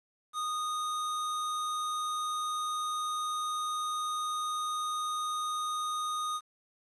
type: tone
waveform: square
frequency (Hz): 1236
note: D#6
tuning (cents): -12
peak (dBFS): -32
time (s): 0.33-6.41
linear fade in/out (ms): 50
effects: resampled to 24000 Hz + 10-bit